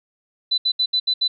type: tone bursts at uneven times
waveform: sine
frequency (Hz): 4000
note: B7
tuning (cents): +21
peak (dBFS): -16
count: 6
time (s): 0.51-0.58 / 0.65-0.72 / 0.79-0.86 / 0.93-1 / 1.07-1.14 / 1.21-1.28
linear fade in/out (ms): 10
effects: none